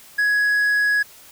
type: tone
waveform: triangle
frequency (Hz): 1672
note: G#6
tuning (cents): +11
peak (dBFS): -14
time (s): 0.18-1.03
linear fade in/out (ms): 10
effects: white hiss -46 dBFS RMS until 1.31 s